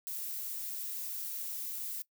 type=noise; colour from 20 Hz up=violet; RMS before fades=-39 dBFS; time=0.07-2.02 s; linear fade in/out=0 ms; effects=noise-tail reverb RT60 0.1 s tail -20 dB re dry